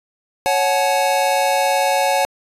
square chord, F# minor, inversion second, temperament equal with one note detuned, 554.4 / 740 / 858.4 Hz, C#5 / F#5 / A5, 0 / 0 / -43 cents, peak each -20 dBFS, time 0.46-2.25 s, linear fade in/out 0 ms, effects resampled to 32000 Hz

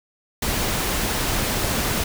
pink noise, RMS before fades -23 dBFS, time 0.42-2.04 s, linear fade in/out 5 ms, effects none

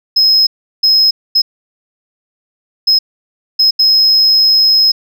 sine tone bursts at uneven times, 5130 Hz, E8, 48 cents flat, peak -4 dBFS, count 6, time 0.16-0.47 / 0.83-1.11 / 1.35-1.42 / 2.87-2.99 / 3.59-3.71 / 3.79-4.92 s, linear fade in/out 10 ms, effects tanh soft clip ceiling -4 dBFS

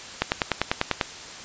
click train, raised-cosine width 0.3 ms, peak -4 dBFS, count 9, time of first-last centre 0.22-1.012 s, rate 10.1 Hz, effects white hiss -39 dBFS RMS until 1.44 s + resampled to 16000 Hz

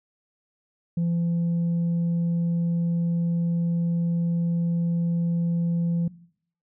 sine tone, 170 Hz, F3, 46 cents flat, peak -19 dBFS, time 0.97-6.08 s, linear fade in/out 5 ms, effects noise-tail reverb RT60 0.6 s tail -20 dB re dry + tanh soft clip ceiling -20 dBFS

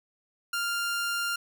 sawtooth tone, 1396.9 Hz, F6, in tune, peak -24 dBFS, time 0.53-1.36 s, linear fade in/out 5 ms, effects none

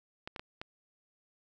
clicks, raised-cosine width 0.3 ms, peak -24 dBFS, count 4, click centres 0.275 / 0.362 / 0.395 / 0.615 s, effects none

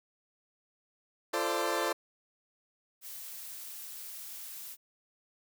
20% pulse chord, D minor seventh, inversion first, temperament equal with one note detuned, 341.6 / 440 / 523.3 / 587.3 Hz, F4 / A4 / C5 / D5, -38 / 0 / 0 / 0 cents, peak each -30 dBFS, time 1.33-1.93 s, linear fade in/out 10 ms
blue noise, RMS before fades -44 dBFS, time 3.01-4.77 s, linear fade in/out 50 ms
effects none

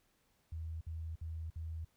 sine tone bursts, 80.8 Hz, E2, 34 cents flat, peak -39 dBFS, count 4, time 0.52-1.848 s, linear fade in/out 5 ms, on 290 ms, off 56 ms, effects pink hiss -75 dBFS RMS until 1.96 s

